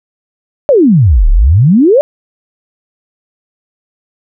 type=exponential two-way sweep; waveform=sine; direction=down then up; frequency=611 to 32.7 to 611 Hz; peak=-3 dBFS; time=0.69-2.01 s; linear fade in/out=0 ms; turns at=1.29 s; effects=none